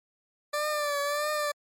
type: tone with vibrato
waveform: 20% pulse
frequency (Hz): 587.3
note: D5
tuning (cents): 0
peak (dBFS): -22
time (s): 0.53-1.52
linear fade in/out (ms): 10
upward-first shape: triangle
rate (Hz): 1.6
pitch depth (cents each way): 62
effects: MP3 64 kbps